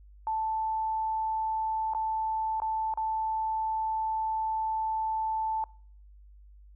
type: tone with dropouts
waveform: sine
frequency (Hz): 880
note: A5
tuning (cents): 0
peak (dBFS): -27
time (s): 0.27-5.64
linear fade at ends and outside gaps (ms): 1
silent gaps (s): 1.936-1.948 / 2.601-2.619 / 2.939-2.974
effects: noise-tail reverb RT60 0.5 s tail -24 dB re dry + added 50 Hz sine -50 dBFS peak until 6.75 s